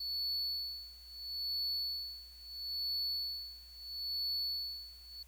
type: tone with tremolo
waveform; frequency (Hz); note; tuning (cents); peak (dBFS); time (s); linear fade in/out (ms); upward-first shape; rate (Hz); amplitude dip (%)
triangle; 4435; C#8; 0; -32; 0-5.23; 5; sine; 0.75; 90
effects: added 60 Hz sine -58 dBFS peak until 5.27 s + white hiss -66 dBFS RMS until 5.27 s